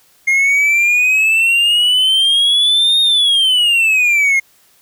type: exponential two-way sweep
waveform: triangle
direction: up then down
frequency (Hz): 2129 to 3714 to 2129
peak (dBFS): -8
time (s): 0.27-4.4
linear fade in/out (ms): 10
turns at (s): 3.01
effects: white hiss -52 dBFS RMS until 4.81 s